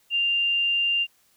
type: tone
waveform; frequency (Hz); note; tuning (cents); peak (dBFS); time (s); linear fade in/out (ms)
sine; 2791; F7; -2; -20; 0.1-1.07; 50
effects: white hiss -63 dBFS RMS until 1.36 s